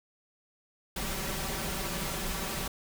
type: noise with comb filter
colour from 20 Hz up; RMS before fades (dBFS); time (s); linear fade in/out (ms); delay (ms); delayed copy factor
pink; -34; 0.96-2.68; 5; 5.2; +0.6
effects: none